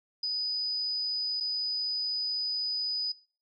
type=tone with dropouts; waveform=sine; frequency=4978 Hz; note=D#8; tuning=in tune; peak=-28 dBFS; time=0.23-3.12 s; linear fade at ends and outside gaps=5 ms; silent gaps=1.402-1.406 s; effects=noise-tail reverb RT60 0.4 s tail -21 dB re dry